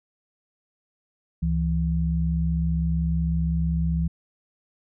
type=tone pair together; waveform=sine; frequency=69.3 / 164.98 Hz; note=C#2 / E3; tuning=0 / +2 cents; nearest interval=octave + minor third; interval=1502 cents; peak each=-24 / -23 dBFS; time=1.42-4.08 s; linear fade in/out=10 ms; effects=none